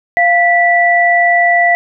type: tone pair together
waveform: sine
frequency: 695.1 / 1966 Hz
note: F5 / B6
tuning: -8 / -8 cents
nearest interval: octave + tritone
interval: 1800 cents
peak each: -10 dBFS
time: 0.17-1.75 s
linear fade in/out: 0 ms
effects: none